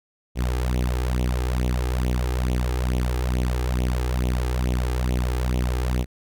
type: tone with flanger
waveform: sawtooth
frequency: 62.1 Hz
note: B1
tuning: 10 cents sharp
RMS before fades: -23 dBFS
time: 0.35-6.06 s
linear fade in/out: 50 ms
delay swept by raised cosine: 0.3 to 2.5 ms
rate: 2.3 Hz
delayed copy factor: +0.75
effects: none